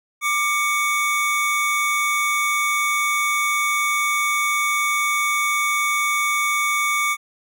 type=tone pair together; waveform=square; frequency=1184 / 2235 Hz; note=D6 / C#7; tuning=+14 / +14 cents; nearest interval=major seventh; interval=1100 cents; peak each=-23 / -21 dBFS; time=0.21-7.17 s; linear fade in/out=50 ms; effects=none